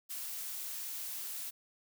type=noise; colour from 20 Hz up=blue; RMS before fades=-41 dBFS; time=0.09-1.51 s; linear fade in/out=20 ms; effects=none